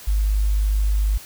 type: tone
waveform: sine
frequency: 51.2 Hz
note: G#1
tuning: 24 cents flat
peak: -16 dBFS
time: 0.07-1.18 s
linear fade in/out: 10 ms
effects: white hiss -41 dBFS RMS until 1.25 s